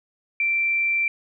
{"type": "tone", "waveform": "sine", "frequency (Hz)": 2349, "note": "D7", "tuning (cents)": 0, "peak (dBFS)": -19, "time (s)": [0.4, 1.08], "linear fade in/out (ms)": 2, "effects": []}